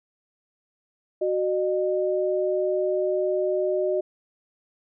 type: tone pair together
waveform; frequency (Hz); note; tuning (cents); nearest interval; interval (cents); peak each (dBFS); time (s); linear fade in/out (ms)
sine; 371.5 / 609.5; F#4 / D#5; +7 / -36; major sixth; 857; -24; 1.21-4.01; 10
effects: none